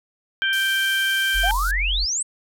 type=harmonic tone; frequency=784 Hz; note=G5; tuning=in tune; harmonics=2 / 3 / 4; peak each=-20 / -30 / -24 dBFS; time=0.42-1.51 s; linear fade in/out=0 ms
type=band-pass noise; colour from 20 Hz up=white; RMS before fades=-34 dBFS; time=0.53-1.71 s; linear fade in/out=0 ms; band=3900 to 15000 Hz; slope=48 dB/octave
type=tone; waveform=sine; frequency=45 Hz; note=F#1; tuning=47 cents flat; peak=-22 dBFS; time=1.34-2.06 s; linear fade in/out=20 ms
type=exponential sweep; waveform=sine; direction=up; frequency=662 to 8560 Hz; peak=-21 dBFS; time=1.43-2.23 s; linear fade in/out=10 ms
effects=none